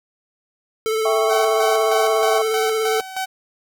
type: tone with vibrato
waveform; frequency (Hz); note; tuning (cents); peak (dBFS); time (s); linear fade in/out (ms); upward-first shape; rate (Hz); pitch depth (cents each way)
square; 440; A4; 0; -19; 0.86-3; 0; sine; 17; 24
type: chord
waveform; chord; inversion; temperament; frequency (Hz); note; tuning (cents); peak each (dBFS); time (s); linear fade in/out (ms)
sine; C# diminished; first; equal; 659.3 / 784 / 1108.7; E5 / G5 / C#6; 0 / 0 / 0; -20 / -25 / -24; 1.05-2.42; 5
type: tone with tremolo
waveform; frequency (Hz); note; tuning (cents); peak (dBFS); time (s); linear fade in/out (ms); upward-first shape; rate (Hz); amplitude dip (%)
sawtooth; 759; F#5; +44; -18; 1.29-3.26; 20; square; 3.2; 70
effects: none